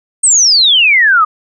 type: exponential sweep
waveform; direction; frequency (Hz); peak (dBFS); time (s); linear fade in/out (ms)
sine; down; 8600 to 1207; -5; 0.23-1.25; 10
effects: none